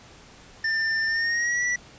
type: tone with pitch glide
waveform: square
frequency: 1791 to 1953.1 Hz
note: A6 to B6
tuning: +30 to -20 cents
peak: -23 dBFS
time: 0.64-1.76 s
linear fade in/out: 5 ms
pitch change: +150 cents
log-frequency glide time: 1.08-1.64 s
effects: pink hiss -49 dBFS RMS until 1.98 s + resampled to 16000 Hz